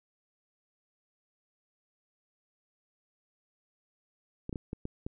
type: clicks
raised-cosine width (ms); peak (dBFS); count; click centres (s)
3; -23; 6; 4.494 / 4.528 / 4.558 / 4.731 / 4.854 / 5.065
effects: none